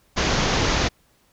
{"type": "low-pass noise", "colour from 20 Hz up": "pink", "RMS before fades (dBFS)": -21, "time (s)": [0.16, 0.89], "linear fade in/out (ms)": 20, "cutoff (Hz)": 6700, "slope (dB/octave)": 96, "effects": ["pink hiss -61 dBFS RMS until 1.32 s"]}